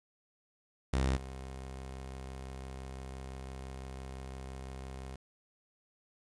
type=tone with level steps; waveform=sawtooth; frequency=65.9 Hz; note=C2; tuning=13 cents sharp; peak=-24 / -38 dBFS; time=0.93-5.16 s; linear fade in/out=5 ms; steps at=1.16 s; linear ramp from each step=10 ms; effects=resampled to 22050 Hz + 9-bit